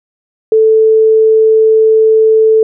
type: tone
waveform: sine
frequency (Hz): 440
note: A4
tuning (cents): 0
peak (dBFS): -4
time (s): 0.52-2.63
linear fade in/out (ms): 2
effects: none